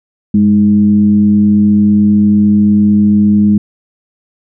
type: tone with frequency modulation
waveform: sine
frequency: 206.7 Hz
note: G#3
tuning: 8 cents flat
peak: -5 dBFS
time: 0.34-3.58 s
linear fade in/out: 5 ms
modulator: 109 Hz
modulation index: 0.43
effects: none